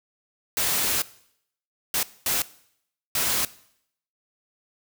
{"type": "noise bursts at uneven times", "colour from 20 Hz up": "white", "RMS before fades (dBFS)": -24, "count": 4, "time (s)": [[0.57, 1.02], [1.94, 2.03], [2.26, 2.42], [3.15, 3.45]], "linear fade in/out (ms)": 2, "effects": ["noise-tail reverb RT60 0.7 s tail -19 dB re dry"]}